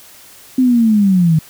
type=linear sweep; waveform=sine; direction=down; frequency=261.6 to 153.6 Hz; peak=-8 dBFS; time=0.58-1.39 s; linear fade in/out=5 ms; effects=white hiss -41 dBFS RMS until 1.49 s